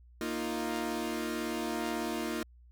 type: chord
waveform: sawtooth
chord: Bb suspended fourth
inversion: none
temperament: equal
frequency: 233.1 / 311.1 / 349.2 Hz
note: Bb3 / Eb4 / F4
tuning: 0 / 0 / 0 cents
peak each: -33 dBFS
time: 0.21-2.43 s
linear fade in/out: 2 ms
effects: added 60 Hz sine -54 dBFS peak until 2.71 s